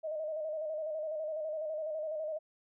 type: tone with vibrato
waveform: sine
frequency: 622.3 Hz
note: D#5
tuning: in tune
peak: -34 dBFS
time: 0.03-2.39 s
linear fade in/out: 20 ms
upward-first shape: square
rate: 12 Hz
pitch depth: 45 cents each way
effects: none